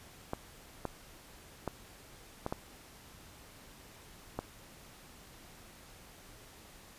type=clicks; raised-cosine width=1 ms; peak=-20 dBFS; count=6; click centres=0.334 / 0.853 / 1.677 / 2.464 / 2.525 / 4.39 s; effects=pink hiss -55 dBFS RMS until 6.98 s + resampled to 32000 Hz